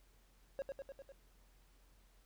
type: tone with echo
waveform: triangle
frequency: 547 Hz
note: C#5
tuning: 23 cents flat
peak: -35 dBFS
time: 0.59-0.62 s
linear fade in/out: 0 ms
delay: 100 ms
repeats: 5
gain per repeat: -3 dB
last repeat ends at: 1.12 s
effects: added 44 Hz sine -65 dBFS peak until 2.25 s + pink hiss -72 dBFS RMS until 2.25 s